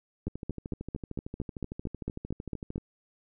two click trains, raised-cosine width 3 ms, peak -20 / -24 dBFS, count 12 / 34, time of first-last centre 0.27-2.759 / 0.28-2.78 s, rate 4.42 / 13.2 Hz, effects none

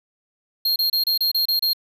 square tone bursts, 4228 Hz, C8, 17 cents sharp, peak -18 dBFS, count 8, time 0.65-1.733 s, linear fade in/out 5 ms, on 110 ms, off 29 ms, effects none

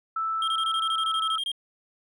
sine tone with pitch glide, 1318.5 to 1307.9 Hz, E6 to E6, 0 to -14 cents, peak -25 dBFS, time 0.16-1.38 s, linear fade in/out 5 ms, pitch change -14 cents, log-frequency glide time 0.88-1.2 s
triangle tone bursts, 3216 Hz, G7, 44 cents sharp, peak -25 dBFS, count 14, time 0.42-1.517 s, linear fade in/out 2 ms, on 57 ms, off 23 ms
effects none

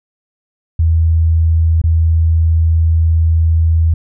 sine tone with dropouts, 81.5 Hz, E2, 19 cents flat, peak -8 dBFS, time 0.79-3.94 s, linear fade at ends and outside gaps 5 ms, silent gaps 1.817-1.838 s, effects none

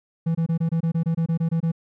triangle tone bursts, 164.81 Hz, E3, in tune, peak -17 dBFS, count 13, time 0.26-1.718 s, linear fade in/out 10 ms, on 90 ms, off 24 ms, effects none

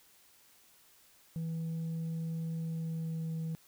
sine tone with pitch glide, 163.4 to 161.71 Hz, E3 to E3, -15 to -33 cents, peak -31 dBFS, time 1.36-3.55 s, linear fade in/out 0 ms, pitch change -18 cents, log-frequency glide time 2.56-3.34 s, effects tanh soft clip ceiling -33 dBFS + white hiss -63 dBFS RMS until 3.67 s

